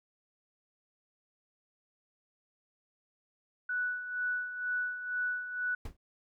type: tone with tremolo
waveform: sine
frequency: 1480 Hz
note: F#6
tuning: in tune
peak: -29 dBFS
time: 3.69-5.75 s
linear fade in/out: 5 ms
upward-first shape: sine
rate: 2.1 Hz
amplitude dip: 65%
type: noise with exponential decay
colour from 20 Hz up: brown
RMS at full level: -33 dBFS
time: 5.85-5.97 s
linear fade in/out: 5 ms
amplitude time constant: 26 ms
effects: none